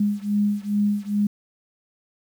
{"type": "beating tone pair", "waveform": "sine", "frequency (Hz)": [204.8, 207.2], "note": ["G#3", "G#3"], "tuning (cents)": [-24, -4], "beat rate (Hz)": 2.4, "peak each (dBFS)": [-22, -23], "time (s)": [0, 1.27], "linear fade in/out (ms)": 5, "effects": ["8-bit"]}